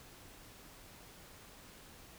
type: silence
effects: pink hiss -56 dBFS RMS until 2.18 s